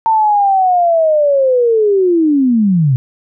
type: linear sweep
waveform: sine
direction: down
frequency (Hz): 903 to 121.9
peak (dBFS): -8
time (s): 0.06-2.96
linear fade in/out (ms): 0
effects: none